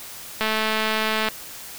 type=click train; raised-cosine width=0.3 ms; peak=-7 dBFS; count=192; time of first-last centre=0.41-1.286 s; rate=218 Hz; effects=white hiss -38 dBFS RMS until 1.78 s